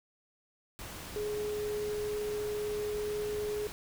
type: tone in noise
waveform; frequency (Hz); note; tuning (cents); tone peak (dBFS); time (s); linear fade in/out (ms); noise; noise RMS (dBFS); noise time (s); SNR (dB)
sine; 419.5; G#4; +17; -32; 1.16-3.67; 0; pink; -44; 0.79-3.72; +9
effects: none